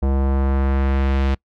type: tone with low-pass filter sweep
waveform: square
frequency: 67.6 Hz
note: C#2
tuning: 43 cents flat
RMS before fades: -18 dBFS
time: 0.02-1.35 s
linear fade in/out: 10 ms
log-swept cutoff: 730 to 3500 Hz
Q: 0.94
effects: noise-tail reverb RT60 0.1 s tail -25 dB re dry